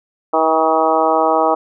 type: harmonic tone with a mistuned harmonic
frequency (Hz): 160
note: D#3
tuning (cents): +49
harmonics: 2 / 3 / 4 / 5 / 6 / 7 / 8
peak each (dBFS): -22 / -19 / -17 / -17 / -20 / -21 / -22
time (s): 0.33-1.55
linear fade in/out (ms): 10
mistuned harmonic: 8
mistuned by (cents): -20
effects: none